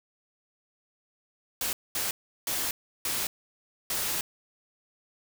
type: noise bursts at uneven times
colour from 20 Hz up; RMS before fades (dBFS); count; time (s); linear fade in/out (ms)
white; -30; 5; 1.61-1.73 / 1.95-2.11 / 2.47-2.71 / 3.05-3.27 / 3.9-4.21; 2
effects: none